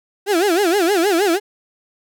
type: tone with vibrato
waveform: 35% pulse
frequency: 370 Hz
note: F#4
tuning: in tune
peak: -12 dBFS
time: 0.26-1.4 s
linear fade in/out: 50 ms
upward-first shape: sine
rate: 6.4 Hz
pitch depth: 220 cents each way
effects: none